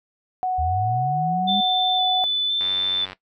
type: tone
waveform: sine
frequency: 740 Hz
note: F#5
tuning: in tune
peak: -20 dBFS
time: 0.43-2.24 s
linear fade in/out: 0 ms
type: linear sweep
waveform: sine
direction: up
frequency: 73.1 to 207.7 Hz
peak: -24 dBFS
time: 0.58-1.61 s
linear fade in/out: 10 ms
type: tone with vibrato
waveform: sine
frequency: 3520 Hz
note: A7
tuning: in tune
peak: -19 dBFS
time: 1.47-3.06 s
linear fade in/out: 20 ms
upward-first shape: square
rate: 0.97 Hz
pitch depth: 12 cents each way
type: click train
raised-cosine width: 0.3 ms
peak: -19 dBFS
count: 50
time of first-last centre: 2.61-3.131 s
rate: 94.1 Hz
effects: noise-tail reverb RT60 0.1 s tail -17 dB re dry